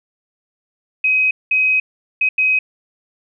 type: tone bursts at uneven times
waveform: sine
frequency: 2528 Hz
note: D#7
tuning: 27 cents sharp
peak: -12 dBFS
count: 4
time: 1.04-1.31 / 1.51-1.8 / 2.21-2.29 / 2.38-2.59 s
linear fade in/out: 5 ms
effects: none